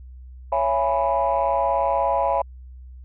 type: chord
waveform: sine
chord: C# minor seventh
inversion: none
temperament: equal with one note detuned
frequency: 554.4 / 671.2 / 830.6 / 987.8 Hz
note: C#5 / E5 / G#5 / B5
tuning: 0 / +31 / 0 / 0 cents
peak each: -23 dBFS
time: 0.52-2.42 s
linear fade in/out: 5 ms
effects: tanh soft clip ceiling -11 dBFS + added 63 Hz sine -38 dBFS peak until 3.04 s